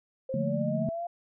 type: linear sweep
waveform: sine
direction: up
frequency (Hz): 523.3 to 698.5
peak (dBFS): -31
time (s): 0.29-1.07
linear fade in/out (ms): 5
type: chord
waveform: sine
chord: Bb major seventh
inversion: first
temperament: just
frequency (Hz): 145.68 / 174.81 / 218.5 / 233.1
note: D3 / F3 / A3 / Bb3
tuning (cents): -14 / +2 / -12 / 0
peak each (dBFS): -32 / -34 / -31 / -37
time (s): 0.34-0.89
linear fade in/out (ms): 2
effects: none